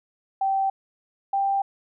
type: tone pair in turn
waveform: sine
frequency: 777 / 788.3 Hz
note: G5 / G5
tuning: -16 / +9 cents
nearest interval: unison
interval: 25 cents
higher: second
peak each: -20 dBFS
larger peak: neither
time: 0.41-0.7 / 1.33-1.62 s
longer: neither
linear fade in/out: 5 ms
effects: none